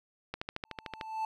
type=click train; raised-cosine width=0.3 ms; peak=-20 dBFS; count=10; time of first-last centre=0.34-1.012 s; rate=13.4 Hz
type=tone with exponential growth; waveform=triangle; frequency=880 Hz; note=A5; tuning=in tune; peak=-27 dBFS; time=0.65-1.25 s; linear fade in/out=2 ms; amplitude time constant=130 ms
effects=none